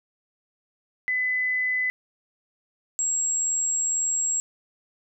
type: tone pair in turn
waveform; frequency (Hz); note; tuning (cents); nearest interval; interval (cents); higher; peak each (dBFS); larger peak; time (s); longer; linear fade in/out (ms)
sine; 2009 / 7609; B6 / A#8; +29 / +35; octave + major seventh; 2306; second; -22; neither; 1.08-1.9 / 2.99-4.4; second; 0
effects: none